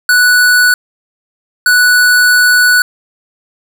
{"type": "tone bursts at uneven times", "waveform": "square", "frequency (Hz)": 1479, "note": "F#6", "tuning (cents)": -1, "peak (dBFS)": -6, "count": 2, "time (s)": [[0.09, 0.74], [1.66, 2.82]], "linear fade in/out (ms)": 2, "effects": []}